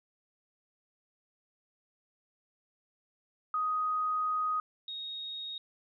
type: tone pair in turn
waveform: sine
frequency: 1250 / 3746 Hz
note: D#6 / A#7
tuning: +8 / +8 cents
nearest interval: octave + perfect fifth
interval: 1900 cents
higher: second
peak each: -28 / -37 dBFS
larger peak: first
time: 3.54-4.6 / 4.88-5.58 s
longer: first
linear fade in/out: 2 ms
effects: none